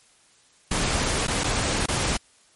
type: noise with dropouts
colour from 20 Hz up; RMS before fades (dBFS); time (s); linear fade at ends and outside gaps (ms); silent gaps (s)
pink; -24; 0.71-2.17; 5; 1.269-1.28 / 1.437-1.441 / 1.86-1.884
effects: white hiss -58 dBFS RMS until 2.55 s + MP3 48 kbps